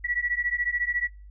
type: beating tone pair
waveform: sine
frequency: 1935 / 1949 Hz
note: B6 / B6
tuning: -36 / -23 cents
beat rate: 14 Hz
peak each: -28 dBFS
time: 0.04-1.08 s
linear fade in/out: 10 ms
effects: noise-tail reverb RT60 0.3 s tail -20 dB re dry + added 50 Hz sine -43 dBFS peak until 1.3 s